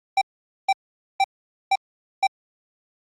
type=tone bursts; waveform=square; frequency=780 Hz; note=G5; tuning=9 cents flat; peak=-16 dBFS; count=5; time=0.17-2.27 s; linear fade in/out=5 ms; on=44 ms; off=470 ms; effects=low-pass 5000 Hz 12 dB/octave + Opus 48 kbps